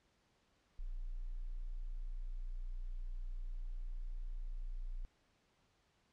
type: tone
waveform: sine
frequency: 29.8 Hz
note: A#0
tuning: 39 cents sharp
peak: -39 dBFS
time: 0.79-5.05 s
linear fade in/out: 0 ms
effects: pink hiss -75 dBFS RMS until 6.12 s + low-pass 6000 Hz 12 dB/octave